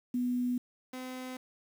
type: tone pair in turn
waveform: sine / sawtooth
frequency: 246.9 / 255.9 Hz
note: B3 / C4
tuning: 0 / -38 cents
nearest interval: minor second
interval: 62 cents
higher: second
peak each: -28 / -35 dBFS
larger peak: first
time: 0.14-0.58 / 0.93-1.37 s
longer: neither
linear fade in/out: 5 ms
effects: 9-bit